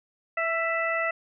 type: harmonic tone with a mistuned harmonic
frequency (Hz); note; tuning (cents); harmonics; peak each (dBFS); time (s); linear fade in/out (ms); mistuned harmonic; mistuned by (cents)
659.3; E5; 0; 1 / 2 / 3 / 4; -29 / -30 / -28 / -34; 0.37-1.11; 5; 2; +25
effects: none